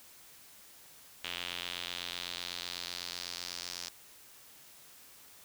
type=tone with band-pass filter sweep; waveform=sawtooth; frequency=88 Hz; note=F2; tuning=14 cents sharp; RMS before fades=-41 dBFS; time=1.24-3.89 s; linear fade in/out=0 ms; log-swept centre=3100 to 5300 Hz; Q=2.8; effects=white hiss -56 dBFS RMS until 5.44 s